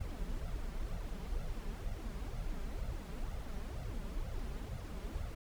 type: noise with flanger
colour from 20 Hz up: brown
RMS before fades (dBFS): -40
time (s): 0-5.35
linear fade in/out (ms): 10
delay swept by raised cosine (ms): 1.4 to 5.1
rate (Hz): 2.1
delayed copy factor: +0.7
effects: none